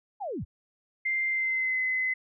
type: linear sweep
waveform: sine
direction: down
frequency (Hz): 871 to 34.37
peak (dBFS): -31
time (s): 0.2-0.45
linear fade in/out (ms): 20
type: tone with pitch glide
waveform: sine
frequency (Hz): 2093 to 2037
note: C7 to C7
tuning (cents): 0 to -47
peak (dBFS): -25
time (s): 1.05-2.14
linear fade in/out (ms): 10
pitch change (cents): -47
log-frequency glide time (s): 1.28-1.8
effects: none